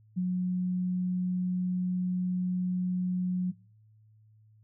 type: tone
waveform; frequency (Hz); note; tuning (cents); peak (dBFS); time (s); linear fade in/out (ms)
sine; 181.7; F#3; -31; -26; 0.16-3.52; 20
effects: noise-tail reverb RT60 0.5 s tail -25 dB re dry + added 108 Hz sine -57 dBFS peak until 4.63 s